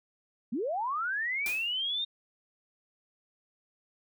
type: linear sweep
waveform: sine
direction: up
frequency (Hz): 198.6 to 3700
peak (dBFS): -29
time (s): 0.52-2.05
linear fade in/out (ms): 10
type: noise with exponential decay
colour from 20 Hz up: white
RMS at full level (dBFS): -35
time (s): 1.46-1.77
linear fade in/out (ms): 1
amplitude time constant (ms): 66
effects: none